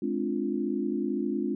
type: chord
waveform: sine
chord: D half-diminished seventh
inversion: second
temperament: equal with one note detuned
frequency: 211.8 / 261.6 / 293.7 / 349.2 Hz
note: Ab3 / C4 / D4 / F4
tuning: +34 / 0 / 0 / 0 cents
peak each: -32 dBFS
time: 0.02-1.55 s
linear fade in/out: 5 ms
effects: none